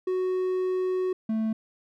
triangle tone pair in turn, 370 / 220.5 Hz, F#4 / A3, 0 / +4 cents, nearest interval major sixth, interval 896 cents, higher first, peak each -22 dBFS, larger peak neither, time 0.07-1.13 / 1.29-1.53 s, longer first, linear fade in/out 5 ms, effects none

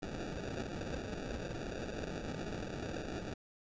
violet noise with sample-and-hold, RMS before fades -41 dBFS, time 0.02-3.34 s, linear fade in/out 10 ms, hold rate 1050 Hz, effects resampled to 16000 Hz

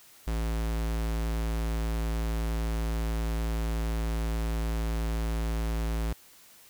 square tone, 55.6 Hz, A1, 19 cents sharp, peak -28 dBFS, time 0.27-6.13 s, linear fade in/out 5 ms, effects white hiss -55 dBFS RMS until 6.69 s

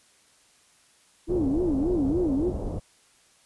sine tone with vibrato, 311.1 Hz, D#4, in tune, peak -22 dBFS, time 1.27-2.53 s, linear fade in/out 50 ms, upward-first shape sine, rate 3.5 Hz, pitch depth 280 cents each way
pink low-pass noise, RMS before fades -31 dBFS, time 1.28-2.8 s, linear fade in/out 20 ms, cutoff 660 Hz, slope 24 dB/octave
effects white hiss -60 dBFS RMS until 3.45 s + resampled to 24000 Hz

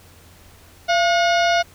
harmonic tone with a mistuned harmonic, 723 Hz, F#5, 40 cents flat, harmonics 1 / 2 / 3 / 4 / 5 / 6 / 7 / 8, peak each -16 / -22 / -26 / -28 / -30 / -32 / -33 / -34 dBFS, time 0.88-1.63 s, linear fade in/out 20 ms, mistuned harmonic 1, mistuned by -92 cents, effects added 86 Hz sine -49 dBFS peak until 1.74 s + pink hiss -49 dBFS RMS until 1.74 s

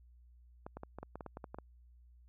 clicks, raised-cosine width 1 ms, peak -30 dBFS, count 12, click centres 0.665 / 0.77 / 0.834 / 0.986 / 1.03 / 1.156 / 1.208 / 1.263 / 1.371 / 1.442 / 1.545 / 1.586 s, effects added 60 Hz sine -58 dBFS peak until 2.28 s

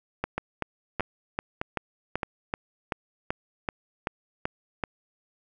two click trains, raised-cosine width 0.5 ms, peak -12 / -13 dBFS, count 13 / 4, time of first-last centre 0.24-4.838 / 0.38-2.232 s, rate 2.61 / 1.62 Hz, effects none

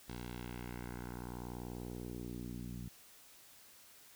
10% pulse tone with low-pass filter sweep, 60.5 Hz, B1, 35 cents flat, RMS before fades -45 dBFS, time 0.08-2.89 s, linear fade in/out 10 ms, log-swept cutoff 5000 to 170 Hz, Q 1.5, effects white hiss -60 dBFS RMS until 4.15 s

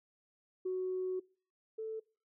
sine tone pair in turn, 370.8 / 441 Hz, F#4 / A4, +4 / +4 cents, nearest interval minor third, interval 300 cents, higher second, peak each -32 / -37 dBFS, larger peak first, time 0.65-1.2 / 1.78-2 s, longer first, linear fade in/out 10 ms, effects noise-tail reverb RT60 0.4 s tail -24 dB re dry + tanh soft clip ceiling -28 dBFS

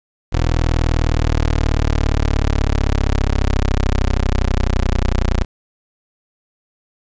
20% pulse exponential sweep, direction down, 41.2 to 30 Hz, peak -9 dBFS, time 0.32-5.45 s, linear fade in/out 20 ms, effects resampled to 16000 Hz + 8-bit

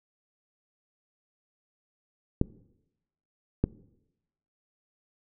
clicks, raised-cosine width 3 ms, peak -9 dBFS, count 2, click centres 2.414 / 3.64 s, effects noise-tail reverb RT60 0.9 s tail -21 dB re dry

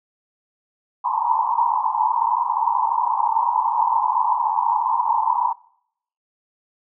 white band-pass noise, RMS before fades -20 dBFS, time 1.04-5.53 s, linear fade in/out 10 ms, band 870 to 1000 Hz, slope 96 dB/octave, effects noise-tail reverb RT60 0.7 s tail -24 dB re dry

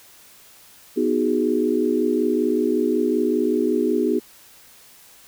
sine chord, G# minor seventh, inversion first, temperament equal, 246.9 / 311.1 / 370 / 415.3 Hz, B3 / D#4 / F#4 / G#4, 0 / 0 / 0 / 0 cents, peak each -23 dBFS, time 0.96-4.2 s, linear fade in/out 20 ms, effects white hiss -49 dBFS RMS until 5.27 s

